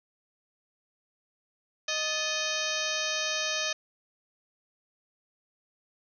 harmonic tone with a mistuned harmonic, 622.3 Hz, D#5, in tune, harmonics 1 / 2 / 3 / 4 / 5 / 6 / 7 / 8 / 9 / 10, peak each -37 / -40 / -36 / -35 / -37 / -36 / -39 / -40 / -38 / -37 dBFS, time 1.88-3.73 s, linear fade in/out 5 ms, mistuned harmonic 3, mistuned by -120 cents, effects none

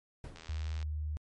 brown noise with exponential decay, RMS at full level -42 dBFS, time 0.24-0.66 s, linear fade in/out 1 ms, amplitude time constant 91 ms
click train, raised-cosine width 0.2 ms, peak -31 dBFS, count 39, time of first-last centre 0.36-0.828 s, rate 81.2 Hz
sine tone, 75.9 Hz, D#2, 42 cents flat, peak -33 dBFS, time 0.49-1.17 s, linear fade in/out 0 ms
effects MP3 48 kbps

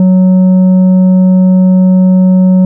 sine tone with tanh clipping, 185.2 Hz, F#3, 2 cents sharp, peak -4 dBFS, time 0-2.65 s, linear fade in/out 2 ms, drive 6 dB, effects none

